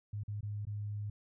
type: tone with dropouts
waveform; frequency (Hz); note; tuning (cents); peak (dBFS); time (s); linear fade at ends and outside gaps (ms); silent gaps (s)
sine; 103.83; G#2; 0; -36; 0.13-1.1; 5; 0.235-0.28 / 0.409-0.429 / 0.653-0.669
effects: none